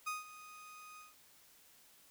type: tone with ADSR envelope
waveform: 30% pulse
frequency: 1244.5 Hz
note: D#6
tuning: in tune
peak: -33 dBFS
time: 0.06-1.15 s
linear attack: 16 ms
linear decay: 160 ms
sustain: -16 dB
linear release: 160 ms
effects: white hiss -64 dBFS RMS until 2.1 s